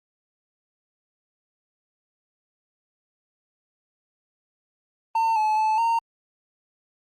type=tone with pitch steps; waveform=triangle; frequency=903 / 861 / 870 / 920 Hz; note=A5 / A5 / A5 / A#5; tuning=+45 / -38 / -20 / -23 cents; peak=-17 dBFS; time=5.15-5.99 s; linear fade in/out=5 ms; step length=210 ms; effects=Opus 32 kbps